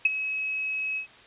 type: tone with ADSR envelope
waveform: sine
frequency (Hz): 2562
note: E7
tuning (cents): -50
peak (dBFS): -14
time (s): 0.05-1.07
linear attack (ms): 5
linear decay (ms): 22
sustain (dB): -13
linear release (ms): 100
effects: white hiss -51 dBFS RMS until 1.26 s + resampled to 8000 Hz